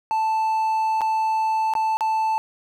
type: tone with dropouts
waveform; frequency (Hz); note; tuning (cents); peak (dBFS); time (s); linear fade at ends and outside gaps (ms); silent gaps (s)
triangle; 880; A5; 0; -17; 0.11-2.38; 0; 1.009-1.016 / 1.737-1.752 / 1.97-2.008
effects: none